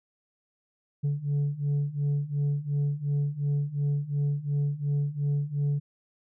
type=beating tone pair; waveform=sine; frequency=142.4 / 145.2 Hz; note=C#3 / D3; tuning=+47 / -19 cents; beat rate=2.8 Hz; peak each=-27 / -25 dBFS; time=1.03-5.8 s; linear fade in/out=20 ms; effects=tanh soft clip ceiling -22 dBFS